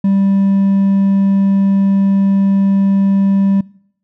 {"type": "tone with hard clipping", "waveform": "triangle", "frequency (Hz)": 196, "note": "G3", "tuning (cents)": 0, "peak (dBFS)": -10, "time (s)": [0.04, 3.61], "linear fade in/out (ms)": 5, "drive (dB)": 5, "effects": ["noise-tail reverb RT60 0.7 s tail -24 dB re dry"]}